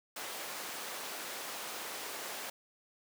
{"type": "high-pass noise", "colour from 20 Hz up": "pink", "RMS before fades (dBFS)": -42, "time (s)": [0.16, 2.5], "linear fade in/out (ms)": 5, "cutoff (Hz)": 490, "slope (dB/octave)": 12, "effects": []}